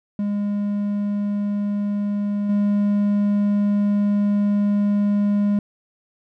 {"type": "tone with level steps", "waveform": "triangle", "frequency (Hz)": 204.5, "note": "G#3", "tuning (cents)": -26, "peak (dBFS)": [-18, -14], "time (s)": [0.19, 5.59], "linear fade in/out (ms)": 2, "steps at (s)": 2.49, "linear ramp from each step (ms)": 5, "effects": []}